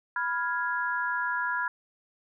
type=chord; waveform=sine; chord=F diminished; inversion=second; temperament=equal with one note detuned; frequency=987.8 / 1401.8 / 1661.2 Hz; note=Cb6 / F6 / Ab6; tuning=0 / +6 / 0 cents; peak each=-31 dBFS; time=0.16-1.68 s; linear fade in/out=2 ms; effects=none